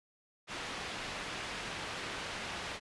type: low-pass noise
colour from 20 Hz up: white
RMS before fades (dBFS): -41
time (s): 0.47-2.8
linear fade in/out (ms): 50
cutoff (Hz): 3000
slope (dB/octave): 12
effects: resampled to 24000 Hz